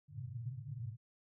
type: band-pass noise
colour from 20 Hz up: white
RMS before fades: -44 dBFS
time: 0.08-0.97 s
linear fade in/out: 50 ms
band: 100 to 140 Hz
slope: 96 dB/octave
effects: none